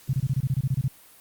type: tone bursts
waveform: sine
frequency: 132.5 Hz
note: C3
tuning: 22 cents sharp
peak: -20 dBFS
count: 12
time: 0.09-0.881 s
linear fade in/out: 5 ms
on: 43 ms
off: 25 ms
effects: white hiss -52 dBFS RMS until 1.2 s + Opus 48 kbps